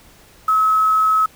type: tone with quantisation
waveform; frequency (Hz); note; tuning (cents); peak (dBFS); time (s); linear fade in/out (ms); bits
sine; 1286; E6; -43; -12; 0.48-1.26; 5; 6
effects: pink hiss -48 dBFS RMS until 1.35 s